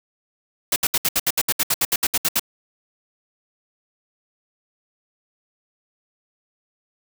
white noise bursts, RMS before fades -19 dBFS, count 16, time 0.72-2.396 s, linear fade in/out 5 ms, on 41 ms, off 68 ms, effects none

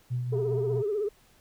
sine tone with tremolo, 123.47 Hz, B2, in tune, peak -25 dBFS, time 0.1-0.83 s, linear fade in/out 20 ms, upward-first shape triangle, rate 5 Hz, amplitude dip 45%
sine tone with vibrato, 415.6 Hz, G#4, 1 cent sharp, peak -25 dBFS, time 0.32-1.09 s, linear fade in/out 10 ms, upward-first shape triangle, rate 16 Hz, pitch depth 110 cents each way
effects tanh soft clip ceiling -20 dBFS + pink hiss -61 dBFS RMS until 1.4 s

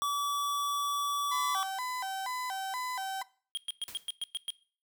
square tone, 1148 Hz, D6, 40 cents flat, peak -29 dBFS, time 0.02-1.63 s, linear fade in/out 0 ms
35% pulse tone with vibrato, 880 Hz, A5, in tune, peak -32 dBFS, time 1.31-3.23 s, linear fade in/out 10 ms, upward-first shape square, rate 2.1 Hz, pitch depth 230 cents each way
square tone bursts, 3235 Hz, G#7, 46 cents flat, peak -32 dBFS, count 8, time 3.55-4.504 s, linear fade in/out 0 ms, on 23 ms, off 110 ms
white noise with exponential decay, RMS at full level -42 dBFS, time 3.88-4.14 s, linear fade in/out 0 ms, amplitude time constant 55 ms
effects noise-tail reverb RT60 0.4 s tail -20 dB re dry

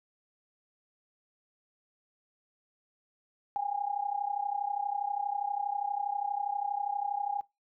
sine tone with amplitude modulation, 813 Hz, G#5, 37 cents flat, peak -26 dBFS, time 3.56-7.41 s, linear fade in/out 0 ms, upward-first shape sine, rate 32.4 Hz, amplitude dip 80%, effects noise-tail reverb RT60 0.2 s tail -19 dB re dry

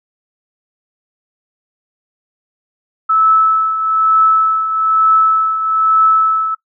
sine tone with tremolo, 1306 Hz, E6, 17 cents flat, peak -6 dBFS, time 3.09-6.55 s, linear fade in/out 10 ms, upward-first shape triangle, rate 1.1 Hz, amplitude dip 65%, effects noise-tail reverb RT60 0.1 s tail -21 dB re dry

